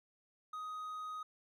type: tone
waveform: triangle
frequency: 1252 Hz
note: D#6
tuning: 10 cents sharp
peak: -39 dBFS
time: 0.53-1.23 s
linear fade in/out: 5 ms
effects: none